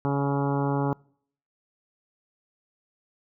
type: harmonic tone with a mistuned harmonic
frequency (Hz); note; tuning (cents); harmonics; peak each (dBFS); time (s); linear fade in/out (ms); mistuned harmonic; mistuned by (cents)
140.2; C#3; +20; 1 / 2 / 3 / 4 / 5 / 6 / 7 / 8 / 9 / 10; -26 / -28 / -31 / -35 / -40 / -32 / -38 / -39 / -42 / -44; 0.05-0.93; 0; 9; +21
effects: noise-tail reverb RT60 0.6 s tail -25 dB re dry